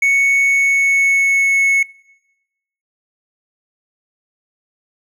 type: tone with pitch glide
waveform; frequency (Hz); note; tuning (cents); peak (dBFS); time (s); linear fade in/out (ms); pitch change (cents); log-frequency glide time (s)
triangle; 2217 to 2199; C#7 to C#7; 0 to -14; -9; 0.02-1.83; 5; -14; 0.45-1.61
effects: noise-tail reverb RT60 1.0 s tail -24 dB re dry